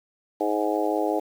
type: harmonic tone with a mistuned harmonic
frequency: 105.6 Hz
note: G#2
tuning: 29 cents sharp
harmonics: 3 / 4 / 5 / 6 / 7 / 8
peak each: -27 / -28 / -29 / -30 / -30 / -31 dBFS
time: 0.4-1.2 s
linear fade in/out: 10 ms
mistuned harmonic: 8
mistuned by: -18 cents
effects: 8-bit